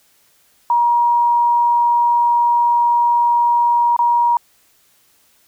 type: tone with dropouts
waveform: sine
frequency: 951 Hz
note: A#5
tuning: 34 cents sharp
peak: -11 dBFS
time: 0.7-4.37 s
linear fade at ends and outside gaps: 2 ms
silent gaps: 3.965-3.99 s
effects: white hiss -56 dBFS RMS until 5.47 s